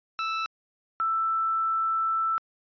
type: tone pair in turn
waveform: sawtooth / sine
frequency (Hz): 1318.5 / 1325.8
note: E6 / E6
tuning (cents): 0 / +10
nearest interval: unison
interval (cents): 10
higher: second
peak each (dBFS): -23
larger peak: neither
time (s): 0.19-0.46 / 1-2.38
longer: second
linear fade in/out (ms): 0
effects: resampled to 11025 Hz